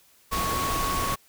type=tone in noise; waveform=sine; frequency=1108.7 Hz; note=C#6; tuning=in tune; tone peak=-27 dBFS; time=0.31-1.16 s; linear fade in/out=20 ms; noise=pink; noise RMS=-29 dBFS; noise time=0.31-1.16 s; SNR=-1 dB; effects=white hiss -59 dBFS RMS until 1.28 s